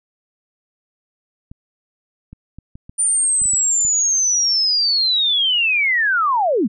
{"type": "clicks", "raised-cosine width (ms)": 5, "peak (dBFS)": -24, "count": 9, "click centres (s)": [1.515, 2.33, 2.586, 2.755, 2.895, 3.418, 3.456, 3.536, 3.85]}
{"type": "linear sweep", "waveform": "sine", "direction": "down", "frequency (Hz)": [9180, 174.61], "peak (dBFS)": -14, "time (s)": [2.98, 6.68], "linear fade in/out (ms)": 20}
{"effects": []}